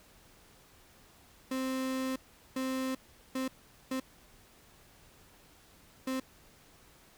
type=tone bursts at uneven times; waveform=35% pulse; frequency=261.6 Hz; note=C4; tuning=in tune; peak=-30 dBFS; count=5; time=1.51-2.16 / 2.56-2.95 / 3.35-3.48 / 3.91-4 / 6.07-6.2 s; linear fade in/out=5 ms; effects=pink hiss -60 dBFS RMS until 7.17 s